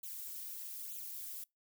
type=noise with flanger; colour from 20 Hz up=violet; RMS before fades=-45 dBFS; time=0.03-1.44 s; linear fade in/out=5 ms; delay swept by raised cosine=0.28 to 4.28 ms; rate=1.1 Hz; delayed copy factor=+1; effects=noise-tail reverb RT60 0.2 s tail -26 dB re dry